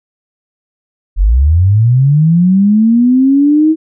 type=linear sweep; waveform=sine; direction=up; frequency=41.2 to 321.2 Hz; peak=-5 dBFS; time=1.16-3.76 s; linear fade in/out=50 ms; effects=none